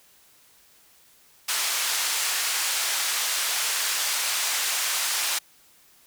white band-pass noise, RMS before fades -26 dBFS, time 1.48-5.39 s, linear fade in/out 10 ms, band 910 to 9000 Hz, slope 12 dB/octave, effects white hiss -57 dBFS RMS until 6.06 s

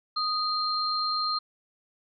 sine tone pair together, 1244.5 / 4184 Hz, D#6 / C8, 0 / -1 cents, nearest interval octave + major sixth, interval 2099 cents, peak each -28 dBFS, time 0.16-1.39 s, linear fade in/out 10 ms, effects none

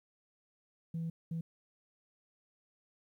sine tone bursts at uneven times, 164.81 Hz, E3, in tune, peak -33 dBFS, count 2, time 0.94-1.1 / 1.31-1.41 s, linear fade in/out 5 ms, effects tanh soft clip ceiling -32 dBFS + 12-bit

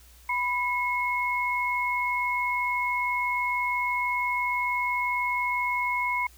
sine tone pair together, 987.8 / 2173 Hz, B5 / C#7, 0 / -35 cents, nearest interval octave + major second, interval 1365 cents, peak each -27 dBFS, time 0.29-6.27 s, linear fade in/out 5 ms, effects added 60 Hz sine -52 dBFS peak until 6.37 s + white hiss -56 dBFS RMS until 6.37 s

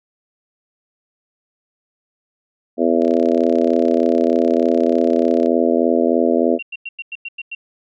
harmonic tone, 83.3 Hz, E2, 19 cents sharp, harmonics 3 / 4 / 5 / 6 / 7 / 8, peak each -18 / -19 / -20 / -21 / -21 / -22 dBFS, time 2.77-6.59 s, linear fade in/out 50 ms
click train, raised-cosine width 0.2 ms, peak -20 dBFS, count 83, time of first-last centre 3.02-5.46 s, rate 33.6 Hz
sine tone bursts, 2750 Hz, F7, 27 cents flat, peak -25 dBFS, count 8, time 6.59-7.55 s, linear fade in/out 5 ms, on 36 ms, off 96 ms
effects none

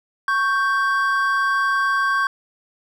triangle tone pair together, 1108.7 / 1567.9 Hz, C#6 / G6, 0 / 0 cents, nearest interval tritone, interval 600 cents, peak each -18 / -18 dBFS, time 0.28-2.27 s, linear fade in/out 2 ms, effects none

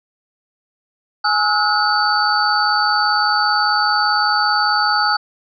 sine tone cluster, 836 / 1286 / 1444 / 4545 Hz, G#5 / E6 / F#6 / C#8, +11 / -43 / -43 / +42 cents, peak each -19 dBFS, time 1.24-5.17 s, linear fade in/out 10 ms, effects none

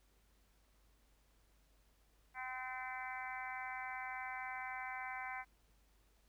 harmonic tone, 256.5 Hz, C4, 34 cents flat, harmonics 3 / 4 / 5 / 6 / 7 / 8 / 9, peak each -47 / -49 / -56 / -49 / -54 / -48 / -52 dBFS, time 2.34-5.45 s, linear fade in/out 50 ms, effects added 50 Hz sine -70 dBFS peak until 6.28 s + pink hiss -75 dBFS RMS until 6.28 s

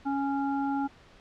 harmonic tone, 277.2 Hz, C#4, in tune, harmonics 1 / 3 / 5, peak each -28 / -31 / -40 dBFS, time 0.05-0.88 s, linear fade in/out 20 ms, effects pink hiss -55 dBFS RMS until 1.2 s + low-pass 4000 Hz 12 dB/octave

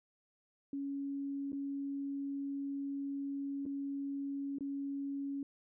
sine tone with dropouts, 278.6 Hz, C#4, 9 cents sharp, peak -36 dBFS, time 0.73-5.43 s, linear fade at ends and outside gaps 2 ms, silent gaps 1.52-1.529 / 3.655-3.662 / 4.585-4.607 s, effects none

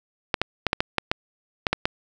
clicks, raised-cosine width 0.3 ms, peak -4 dBFS, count 10, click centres 0.342 / 0.416 / 0.667 / 0.731 / 0.805 / 0.983 / 1.115 / 1.668 / 1.73 / 1.855 s, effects none

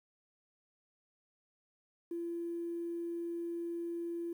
triangle tone, 340.3 Hz, F4, 45 cents flat, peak -32 dBFS, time 2.11-4.33 s, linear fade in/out 5 ms, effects tanh soft clip ceiling -34 dBFS + 11-bit

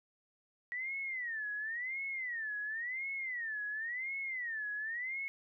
sine tone with vibrato, 1915 Hz, A#6, 46 cents sharp, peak -36 dBFS, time 0.72-5.28 s, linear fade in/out 0 ms, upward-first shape sine, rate 0.94 Hz, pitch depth 230 cents each way, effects none

